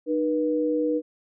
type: tone pair together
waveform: sine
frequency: 305.3 / 484.6 Hz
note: D#4 / B4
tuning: -33 / -33 cents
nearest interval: minor sixth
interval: 800 cents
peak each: -24 dBFS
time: 0.06-1.02 s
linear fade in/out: 50 ms
effects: none